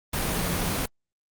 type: tone in noise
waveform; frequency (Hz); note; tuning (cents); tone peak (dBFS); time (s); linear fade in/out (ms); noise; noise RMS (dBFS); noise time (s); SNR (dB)
sine; 174.61; F3; 0; -33; 0.3-0.74; 5; pink; -27; 0.13-0.86; -9
effects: Opus 32 kbps